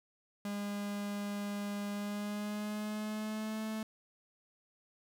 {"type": "tone with pitch glide", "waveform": "45% pulse", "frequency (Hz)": [203.8, 218.4], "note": ["G#3", "A3"], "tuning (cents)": [-32, -13], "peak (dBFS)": -36, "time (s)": [0.45, 3.83], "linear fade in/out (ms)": 2, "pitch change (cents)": 119, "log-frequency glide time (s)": [1.91, 3.62], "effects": []}